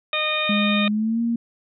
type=harmonic tone; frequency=614 Hz; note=D#5; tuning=23 cents flat; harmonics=1 / 2 / 3 / 4 / 5 / 6; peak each=-28 / -28 / -32 / -24 / -34 / -26 dBFS; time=0.13-0.88 s; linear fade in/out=2 ms
type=tone with pitch glide; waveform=sine; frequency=207.7 to 233.1 Hz; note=G#3 to A#3; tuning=0 to 0 cents; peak=-19 dBFS; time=0.49-1.36 s; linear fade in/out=5 ms; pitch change=+200 cents; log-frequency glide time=0.88-1.21 s
effects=none